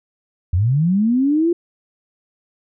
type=linear sweep; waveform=sine; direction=up; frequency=80.2 to 350.7 Hz; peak=-13 dBFS; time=0.53-1.53 s; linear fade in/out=5 ms; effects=none